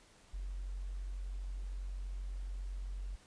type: tone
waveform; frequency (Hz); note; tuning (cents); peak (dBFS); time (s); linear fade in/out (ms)
sine; 46.14; F#1; -4; -38; 0.33-3.16; 10
effects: pink hiss -63 dBFS RMS until 3.26 s + resampled to 22050 Hz